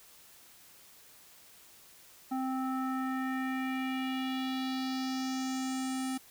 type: tone with low-pass filter sweep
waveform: square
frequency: 261.5 Hz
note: C4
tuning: 1 cent flat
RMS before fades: -34 dBFS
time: 2.31-6.18 s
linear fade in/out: 10 ms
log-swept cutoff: 990 to 10000 Hz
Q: 2.7
effects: white hiss -57 dBFS RMS until 6.3 s